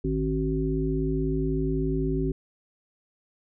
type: harmonic tone with a mistuned harmonic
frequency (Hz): 54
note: A1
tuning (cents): -32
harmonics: 1 / 3 / 5 / 7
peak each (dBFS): -29 / -29 / -29 / -29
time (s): 0.04-2.32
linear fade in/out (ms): 5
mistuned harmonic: 3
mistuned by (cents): -91
effects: none